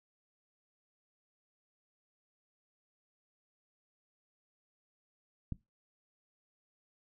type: click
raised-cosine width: 5 ms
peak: -24 dBFS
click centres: 5.523 s
effects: noise-tail reverb RT60 0.2 s tail -19 dB re dry